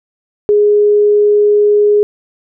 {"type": "tone", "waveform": "sine", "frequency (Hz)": 415.3, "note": "G#4", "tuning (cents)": 0, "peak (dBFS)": -6, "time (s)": [0.49, 2.03], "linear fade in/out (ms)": 0, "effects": []}